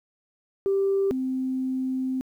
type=tone pair in turn; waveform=sine; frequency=392 / 260.1 Hz; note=G4 / C4; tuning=0 / -10 cents; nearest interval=perfect fifth; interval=710 cents; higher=first; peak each=-19 / -24 dBFS; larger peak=first; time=0.66-1.11 / 1.11-2.21 s; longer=second; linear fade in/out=0 ms; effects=tanh soft clip ceiling -16 dBFS + 10-bit